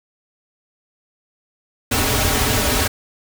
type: noise with comb filter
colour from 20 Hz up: pink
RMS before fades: -18 dBFS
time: 1.91-2.88 s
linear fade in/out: 10 ms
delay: 5.8 ms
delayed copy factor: -0.95
effects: none